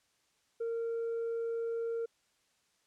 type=tone with tanh clipping; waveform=sine; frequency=460.9 Hz; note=A#4; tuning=20 cents flat; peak=-33 dBFS; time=0.6-2.06 s; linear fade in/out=10 ms; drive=1 dB; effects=white hiss -73 dBFS RMS until 2.86 s + low-pass 8000 Hz 12 dB/octave